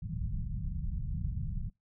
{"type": "low-pass noise", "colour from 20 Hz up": "pink", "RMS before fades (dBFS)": -35, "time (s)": [0.02, 1.7], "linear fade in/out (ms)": 5, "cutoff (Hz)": 180, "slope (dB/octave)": 48, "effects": ["noise-tail reverb RT60 0.2 s tail -25 dB re dry"]}